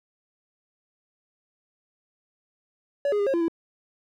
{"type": "tone with pitch steps", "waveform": "triangle", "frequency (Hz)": [568, 414.1, 404.8, 541, 340.1, 332.3], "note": ["C#5", "G#4", "G#4", "C#5", "F4", "E4"], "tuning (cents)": [42, -5, -44, -42, -46, 14], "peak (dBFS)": -19, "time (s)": [3.05, 3.482], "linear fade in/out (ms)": 2, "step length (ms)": 72, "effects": []}